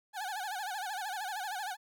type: tone with vibrato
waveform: 30% pulse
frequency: 795 Hz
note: G5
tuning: 24 cents sharp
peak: -33 dBFS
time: 0.13-1.77 s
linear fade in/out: 50 ms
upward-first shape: sine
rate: 13 Hz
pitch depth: 160 cents each way
effects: none